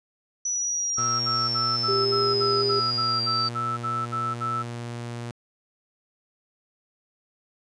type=exponential sweep; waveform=sine; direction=down; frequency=5920 to 4634 Hz; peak=-24 dBFS; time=0.45-3.49 s; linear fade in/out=5 ms
type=tone bursts; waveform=sine; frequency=1318.5 Hz; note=E6; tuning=in tune; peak=-25 dBFS; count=13; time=0.97-4.632 s; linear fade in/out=20 ms; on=230 ms; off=56 ms
type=tone; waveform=sawtooth; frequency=118.9 Hz; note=A#2; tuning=35 cents sharp; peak=-28 dBFS; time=0.98-5.31 s; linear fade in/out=0 ms
type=tone with pitch glide; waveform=sine; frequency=394.8 to 402.9 Hz; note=G4 to G4; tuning=+12 to +48 cents; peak=-23 dBFS; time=1.88-2.8 s; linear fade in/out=10 ms; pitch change=+36 cents; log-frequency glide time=2.02-2.21 s
effects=resampled to 22050 Hz